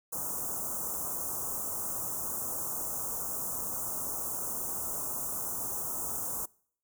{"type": "band-stop noise", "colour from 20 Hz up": "white", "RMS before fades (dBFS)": -35, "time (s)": [0.12, 6.46], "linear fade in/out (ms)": 10, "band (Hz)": [1300, 6400], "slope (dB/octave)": 48, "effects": ["noise-tail reverb RT60 0.6 s tail -25 dB re dry"]}